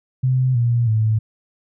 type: tone with pitch steps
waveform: sine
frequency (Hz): 128.9 / 118.89 / 109.65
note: C3 / A#2 / A2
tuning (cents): -26 / +35 / -6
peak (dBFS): -14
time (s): 0.23-1.19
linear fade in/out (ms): 10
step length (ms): 320
effects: none